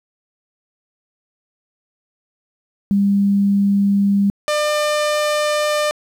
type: tone pair in turn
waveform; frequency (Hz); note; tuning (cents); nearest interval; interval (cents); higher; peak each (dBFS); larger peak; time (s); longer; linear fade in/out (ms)
sine / sawtooth; 200 / 599.3; G3 / D5; +35 / +35; octave + perfect fifth; 1900; second; -12; neither; 2.91-4.3 / 4.48-5.91; second; 0
effects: low-pass 10000 Hz 12 dB/octave + 8-bit